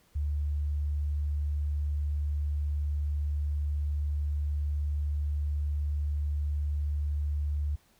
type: tone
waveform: sine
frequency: 73.42 Hz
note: D2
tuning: in tune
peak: -27 dBFS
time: 0.15-7.76 s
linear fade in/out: 10 ms
effects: pink hiss -65 dBFS RMS until 7.99 s